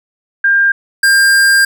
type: tone pair in turn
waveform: sine / square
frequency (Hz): 1600 / 1600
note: G6 / G6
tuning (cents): +35 / +35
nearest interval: unison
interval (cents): 0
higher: neither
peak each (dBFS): -7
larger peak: neither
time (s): 0.44-0.72 / 1.03-1.65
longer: second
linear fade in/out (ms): 5
effects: none